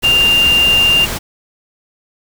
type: tone in noise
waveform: sine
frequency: 2794 Hz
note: F7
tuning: in tune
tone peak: -8 dBFS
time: 0.03-1.06 s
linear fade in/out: 20 ms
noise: pink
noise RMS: -21 dBFS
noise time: 0.02-1.19 s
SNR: +10 dB
effects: none